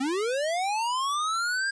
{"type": "linear sweep", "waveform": "square", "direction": "up", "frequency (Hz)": [251.1, 1624], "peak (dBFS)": -26, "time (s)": [0, 1.71], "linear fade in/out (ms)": 10, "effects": ["resampled to 22050 Hz", "10-bit"]}